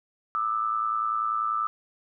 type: tone pair together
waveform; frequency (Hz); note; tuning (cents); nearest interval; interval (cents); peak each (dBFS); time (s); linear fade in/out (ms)
sine; 1200 / 1310.3; D6 / E6; +37 / -11; major second; 152; -27; 0.35-1.67; 0
effects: none